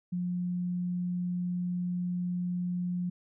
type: tone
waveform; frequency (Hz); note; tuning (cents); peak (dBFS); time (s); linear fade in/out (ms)
sine; 178.1; F3; +34; -29; 0.12-3.1; 10
effects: none